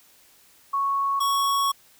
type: tone pair in turn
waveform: sine / square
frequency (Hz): 1107 / 1111.4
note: C#6 / C#6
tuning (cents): -3 / +4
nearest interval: unison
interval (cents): 7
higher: second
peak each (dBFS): -21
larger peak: neither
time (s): 0.73-1.2 / 1.2-1.72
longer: second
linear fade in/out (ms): 10
effects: white hiss -56 dBFS RMS until 1.99 s